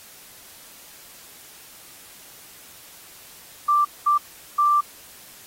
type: tone bursts at uneven times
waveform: sine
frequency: 1177 Hz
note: D6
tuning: 3 cents sharp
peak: -15 dBFS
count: 3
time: 3.68-3.85 / 4.06-4.18 / 4.58-4.81 s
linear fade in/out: 10 ms
effects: white hiss -46 dBFS RMS until 5.46 s + AAC 48 kbps

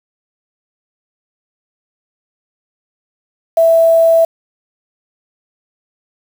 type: tone with quantisation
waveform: sine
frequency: 659.3 Hz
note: E5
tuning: in tune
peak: -6 dBFS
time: 3.57-4.25 s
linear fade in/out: 5 ms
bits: 5
effects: none

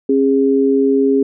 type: tone pair together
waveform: sine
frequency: 270.8 / 410 Hz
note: C#4 / G#4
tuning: -40 / -22 cents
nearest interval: perfect fifth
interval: 718 cents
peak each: -13 dBFS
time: 0.09-1.23 s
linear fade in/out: 5 ms
effects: none

